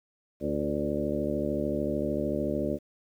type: harmonic tone with a mistuned harmonic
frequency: 73.42 Hz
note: D2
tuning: in tune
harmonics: 1 / 2 / 3 / 4 / 5 / 6 / 7 / 8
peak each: -39 / -38 / -33 / -33 / -34 / -39 / -37 / -33 dBFS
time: 0.4-2.79 s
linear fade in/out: 50 ms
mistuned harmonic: 6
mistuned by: +22 cents
effects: 10-bit